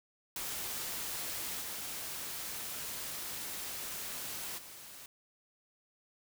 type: noise with level steps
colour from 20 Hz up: white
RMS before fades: -39 / -41 / -50 dBFS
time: 0.36-5.06 s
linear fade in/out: 2 ms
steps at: 1.6 / 4.57 s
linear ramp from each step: 20 ms
effects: none